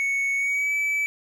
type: tone with pitch glide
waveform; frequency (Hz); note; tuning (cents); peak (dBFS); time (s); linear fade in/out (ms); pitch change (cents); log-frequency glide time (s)
triangle; 2217 to 2302; C#7 to D7; 0 to -35; -20; 0-1.06; 0; +65; 0.36-0.74
effects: none